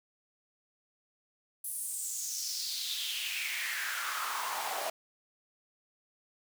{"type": "noise with high-pass filter sweep", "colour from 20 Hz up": "pink", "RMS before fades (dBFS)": -36, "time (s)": [1.64, 4.9], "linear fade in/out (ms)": 5, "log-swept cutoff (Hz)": [11000, 670], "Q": 4, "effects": []}